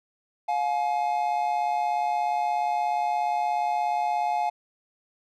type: tone pair together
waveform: triangle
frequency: 710.1 / 847 Hz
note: F5 / G#5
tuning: +29 / +34 cents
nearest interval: minor third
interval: 305 cents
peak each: -24 dBFS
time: 0.48-4.5 s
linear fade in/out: 10 ms
effects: none